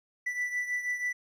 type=beating tone pair; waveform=triangle; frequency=1973 / 1979.2 Hz; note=B6 / B6; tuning=-2 / +3 cents; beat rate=6.2 Hz; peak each=-29 / -35 dBFS; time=0.26-1.13 s; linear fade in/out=10 ms; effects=none